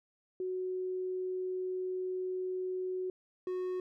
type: tone pair in turn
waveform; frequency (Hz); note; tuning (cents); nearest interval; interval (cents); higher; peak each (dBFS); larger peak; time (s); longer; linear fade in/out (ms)
sine / triangle; 369.8 / 366.8; F#4 / F#4; -1 / -15; unison; 14; first; -33 / -31; second; 0.4-3.1 / 3.47-3.8; first; 2
effects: none